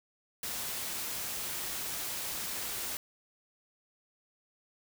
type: noise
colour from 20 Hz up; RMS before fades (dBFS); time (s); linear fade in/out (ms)
white; -37; 0.43-2.97; 2
effects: none